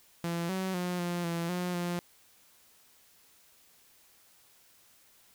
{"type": "tone with pitch steps", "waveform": "sawtooth", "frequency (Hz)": [169.9, 188.5, 178.7, 174.7, 169, 178.8, 174.9], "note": ["F3", "F#3", "F3", "F3", "E3", "F3", "F3"], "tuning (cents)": [-47, 32, 40, 1, 43, 41, 3], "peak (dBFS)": -27, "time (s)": [0.24, 1.99], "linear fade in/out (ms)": 0, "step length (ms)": 250, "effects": ["white hiss -62 dBFS RMS until 5.34 s"]}